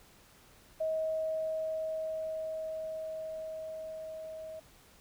sine tone with level ramp, 635 Hz, D#5, 35 cents sharp, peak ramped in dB -29 to -41 dBFS, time 0.8-4.6 s, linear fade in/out 10 ms, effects pink hiss -60 dBFS RMS until 5 s

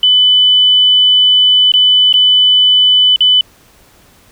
sine tone with dropouts, 3000 Hz, F#7, 23 cents sharp, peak -5 dBFS, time 0.03-3.41 s, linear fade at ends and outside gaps 2 ms, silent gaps 1.719-1.738 / 2.127-2.139 / 3.161-3.206 s, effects pink hiss -46 dBFS RMS until 4.31 s

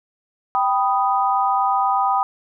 sine chord, G augmented, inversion none, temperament equal, 784 / 987.8 / 1244.5 Hz, G5 / B5 / D#6, 0 / 0 / 0 cents, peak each -19 / -21 / -21 dBFS, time 0.55-2.23 s, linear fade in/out 0 ms, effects none

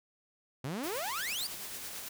sawtooth exponential sweep, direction up, 121.4 to 4978 Hz, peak -31 dBFS, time 0.64-1.47 s, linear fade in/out 5 ms
white noise with tremolo, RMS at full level -41 dBFS, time 0.83-2.09 s, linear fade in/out 10 ms, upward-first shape sine, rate 9 Hz, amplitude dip 30%
effects none

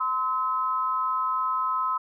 sine tone pair together, 1030.7 / 1288 Hz, C6 / E6, -26 / -41 cents, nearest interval major third, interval 385 cents, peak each -26 dBFS, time 0-1.98 s, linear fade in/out 10 ms, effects none

